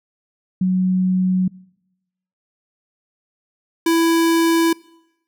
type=tone pair in turn; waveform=sine / square; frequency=185 / 331.3 Hz; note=F#3 / E4; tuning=0 / +9 cents; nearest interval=minor seventh; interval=1009 cents; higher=second; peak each=-14 dBFS; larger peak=neither; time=0.61-1.48 / 3.86-4.73 s; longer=neither; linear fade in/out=5 ms; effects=noise-tail reverb RT60 0.9 s tail -24 dB re dry